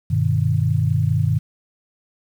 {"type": "chord", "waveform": "sine", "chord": "G augmented", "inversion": "none", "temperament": "just", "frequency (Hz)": [98, 122.5, 153.12], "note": ["G2", "B2", "D#3"], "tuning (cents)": [0, -14, -27], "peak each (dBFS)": -20, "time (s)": [0.1, 1.39], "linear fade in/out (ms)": 10, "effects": ["8-bit"]}